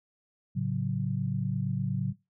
sine chord, F# minor, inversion first, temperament equal, 110 / 138.59 / 185 Hz, A2 / C#3 / F#3, 0 / 0 / 0 cents, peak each -33 / -30 / -31 dBFS, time 0.55-2.13 s, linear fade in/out 20 ms, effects noise-tail reverb RT60 0.2 s tail -18 dB re dry

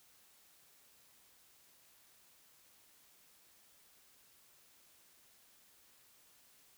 silence, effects white hiss -66 dBFS RMS until 6.77 s

